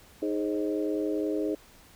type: harmonic tone with a mistuned harmonic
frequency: 103.83 Hz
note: G#2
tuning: in tune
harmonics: 3 / 4 / 5 / 6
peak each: -29 / -31 / -35 / -38 dBFS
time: 0.22-1.55 s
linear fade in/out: 5 ms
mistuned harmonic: 5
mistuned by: +43 cents
effects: pink hiss -55 dBFS RMS until 1.95 s